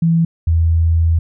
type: tone pair in turn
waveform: sine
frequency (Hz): 165.8 / 82.42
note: E3 / E2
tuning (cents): +10 / 0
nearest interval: octave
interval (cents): 1210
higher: first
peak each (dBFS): -10 / -10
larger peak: neither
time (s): 0.02-0.25 / 0.47-1.19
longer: second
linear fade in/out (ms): 5
effects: none